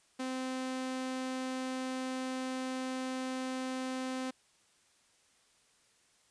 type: tone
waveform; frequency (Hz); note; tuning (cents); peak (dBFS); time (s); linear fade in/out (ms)
sawtooth; 258.9; C4; -18; -31; 0.19-4.31; 10
effects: white hiss -68 dBFS RMS until 6.3 s + resampled to 22050 Hz